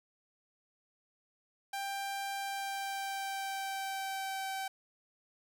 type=tone with pitch glide; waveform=sawtooth; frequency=790 to 772 Hz; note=G5 to G5; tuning=+13 to -27 cents; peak=-32 dBFS; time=1.73-4.68 s; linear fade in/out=5 ms; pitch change=-40 cents; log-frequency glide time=2.38-4.49 s; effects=none